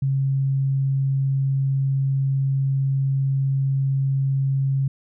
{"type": "tone", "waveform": "sine", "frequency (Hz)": 135.9, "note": "C#3", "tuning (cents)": -34, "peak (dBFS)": -18, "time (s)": [0.02, 4.88], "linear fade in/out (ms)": 5, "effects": []}